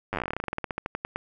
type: slowing click train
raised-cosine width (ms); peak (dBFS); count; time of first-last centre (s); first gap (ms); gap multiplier
0.5; -14; 26; 0.13-1.16; 9; 1.11
effects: none